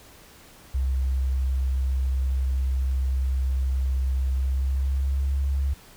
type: tone with pitch glide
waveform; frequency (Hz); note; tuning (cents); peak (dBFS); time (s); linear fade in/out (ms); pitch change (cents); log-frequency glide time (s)
sine; 65.6 to 68.66; C2 to C#2; +5 to -16; -21; 0.74-5.74; 10; +79; 4.31-5.36
effects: pink hiss -50 dBFS RMS until 5.96 s